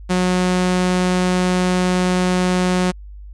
sawtooth tone, 181.9 Hz, F#3, 29 cents flat, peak -11 dBFS, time 0.09-2.92 s, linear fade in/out 20 ms, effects added 50 Hz sine -33 dBFS peak until 3.33 s + resampled to 22050 Hz

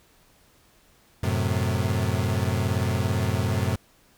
35% pulse chord, F# diminished, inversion none, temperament equal, 92.5 / 110 / 130.81 Hz, F#2 / A2 / C3, 0 / 0 / 0 cents, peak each -24 / -25 / -27 dBFS, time 1.23-3.76 s, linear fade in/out 5 ms, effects pink hiss -59 dBFS RMS until 4.17 s

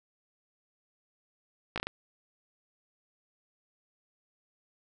slowing click train, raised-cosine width 0.3 ms, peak -16 dBFS, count 5, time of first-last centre 1.76-1.87 s, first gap 17 ms, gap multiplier 1.33, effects none

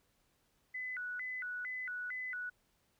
sine tone with vibrato, 1722 Hz, A6, 38 cents flat, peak -38 dBFS, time 0.74-2.5 s, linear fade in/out 10 ms, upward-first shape square, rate 2.2 Hz, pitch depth 270 cents each way, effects pink hiss -75 dBFS RMS until 2.99 s

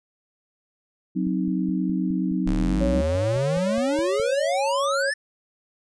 sine chord, C diminished, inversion second, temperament equal, 185 / 261.6 / 311.1 Hz, Gb3 / C4 / Eb4, 0 / 0 / 0 cents, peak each -24 / -27 / -27 dBFS, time 1.15-3.02 s, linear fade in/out 20 ms
click train, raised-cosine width 5 ms, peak -27 dBFS, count 15, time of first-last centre 1.27-4.199 s, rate 4.78 Hz
square exponential sweep, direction up, 32.07 to 1800 Hz, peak -24 dBFS, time 2.46-5.14 s, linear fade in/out 10 ms
sine tone with vibrato, 554.4 Hz, C#5, in tune, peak -23 dBFS, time 2.8-5.11 s, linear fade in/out 20 ms, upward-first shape triangle, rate 2.6 Hz, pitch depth 14 cents each way
effects resampled to 22050 Hz

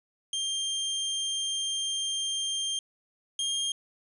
sawtooth tone pair in turn, 3183 / 3216 Hz, G7 / G7, +26 / +44 cents, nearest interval unison, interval 18 cents, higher second, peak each -25 / -24 dBFS, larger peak second, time 0.33-2.79 / 3.39-3.72 s, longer first, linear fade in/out 2 ms, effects resampled to 24000 Hz

